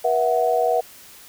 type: chord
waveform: sine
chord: B suspended fourth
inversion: none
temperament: equal with one note detuned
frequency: 482 / 659.3 / 740 Hz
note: B4 / E5 / F#5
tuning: -42 / 0 / 0 cents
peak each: -21 dBFS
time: 0.04-0.81 s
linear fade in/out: 10 ms
effects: white hiss -45 dBFS RMS until 1.28 s